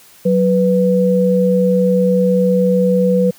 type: tone pair together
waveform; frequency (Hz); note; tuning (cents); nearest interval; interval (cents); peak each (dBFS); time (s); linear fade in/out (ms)
sine; 185 / 494.3; F#3 / B4; 0 / +1; octave + perfect fourth; 1701; -13; 0.25-3.31; 10
effects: white hiss -45 dBFS RMS until 3.38 s + high-pass 60 Hz 12 dB/octave